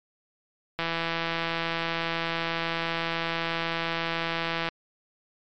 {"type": "click train", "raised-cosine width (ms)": 0.3, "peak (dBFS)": -12, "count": 648, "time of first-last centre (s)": [0.79, 4.688], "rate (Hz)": 166, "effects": ["low-pass 5000 Hz 12 dB/octave", "MP3 64 kbps"]}